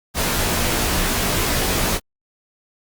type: noise with comb filter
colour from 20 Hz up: pink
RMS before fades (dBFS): -20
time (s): 0.14-2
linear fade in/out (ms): 50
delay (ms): 19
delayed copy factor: -0.95
effects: Opus 48 kbps

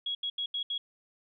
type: tone bursts at uneven times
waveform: sine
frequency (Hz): 3322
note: G#7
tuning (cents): 0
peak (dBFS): -30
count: 5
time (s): 0.06-0.15 / 0.23-0.3 / 0.38-0.46 / 0.54-0.63 / 0.7-0.78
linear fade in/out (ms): 5
effects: none

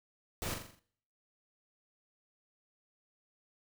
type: noise with echo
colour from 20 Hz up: pink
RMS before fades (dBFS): -38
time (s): 0.42-0.54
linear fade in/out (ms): 0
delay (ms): 42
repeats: 6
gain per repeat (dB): -5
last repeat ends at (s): 0.792
effects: noise-tail reverb RT60 0.7 s tail -24 dB re dry

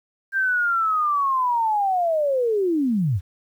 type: linear sweep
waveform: sine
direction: down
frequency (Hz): 1592 to 77.1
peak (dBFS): -18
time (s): 0.32-3.21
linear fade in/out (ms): 50
effects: 9-bit

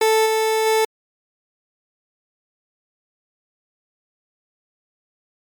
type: tone with level steps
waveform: 30% pulse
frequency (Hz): 440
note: A4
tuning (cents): 0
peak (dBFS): -11 / -14 / -12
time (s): 0.01-0.85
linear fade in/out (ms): 5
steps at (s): 0.25 / 0.65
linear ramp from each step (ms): 20
effects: MP3 96 kbps

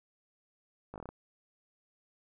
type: slowing click train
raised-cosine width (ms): 1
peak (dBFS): -29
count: 7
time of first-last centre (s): 0.94-1.09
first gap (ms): 18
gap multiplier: 1.13
effects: none

